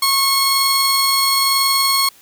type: tone pair together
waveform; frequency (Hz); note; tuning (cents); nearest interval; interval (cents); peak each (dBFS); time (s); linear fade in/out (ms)
sawtooth; 1091 / 4343; C#6 / C#8; -28 / -36; 2 octaves; 2392; -13; 0.02-2.09; 5
effects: white hiss -48 dBFS RMS until 2.21 s